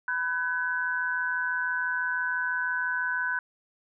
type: tone cluster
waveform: sine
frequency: 994 / 1510 / 1676 Hz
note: B5 / F#6 / G#6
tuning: +11 / +35 / +15 cents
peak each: -34 / -27 / -35 dBFS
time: 0.08-3.39 s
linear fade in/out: 2 ms
effects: none